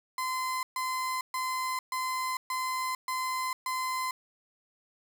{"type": "tone bursts", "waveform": "35% pulse", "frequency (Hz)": 1029, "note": "C6", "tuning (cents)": -29, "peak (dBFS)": -28, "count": 7, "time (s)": [0.18, 4.11], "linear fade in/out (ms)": 2, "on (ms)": 450, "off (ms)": 130, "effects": []}